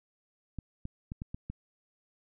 clicks, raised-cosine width 5 ms, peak -25 dBFS, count 6, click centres 0.587 / 0.854 / 1.119 / 1.219 / 1.345 / 1.5 s, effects none

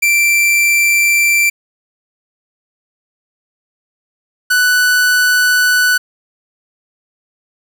45% pulse tone pair in turn, 2349 / 1487.1 Hz, D7 / F#6, 0 / +8 cents, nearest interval minor sixth, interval 792 cents, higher first, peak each -9 dBFS, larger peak neither, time 0.02-1.5 / 4.5-5.98 s, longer neither, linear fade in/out 10 ms, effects 7-bit

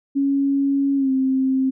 sine tone with pitch glide, 277.2 to 263.9 Hz, C#4 to C4, 0 to +15 cents, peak -16 dBFS, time 0.15-1.71 s, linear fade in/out 20 ms, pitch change -85 cents, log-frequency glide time 0.96-1.11 s, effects none

